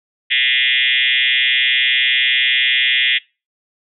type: tone with frequency modulation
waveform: sine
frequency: 2665 Hz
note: E7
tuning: 18 cents sharp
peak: -12 dBFS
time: 0.3-3.19 s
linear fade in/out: 20 ms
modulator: 130 Hz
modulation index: 6.3
effects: noise-tail reverb RT60 0.3 s tail -25 dB re dry